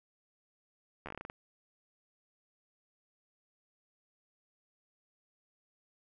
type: slowing click train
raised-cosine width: 0.5 ms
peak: -27 dBFS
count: 10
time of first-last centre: 1.06-1.299 s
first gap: 12 ms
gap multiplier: 1.19
effects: none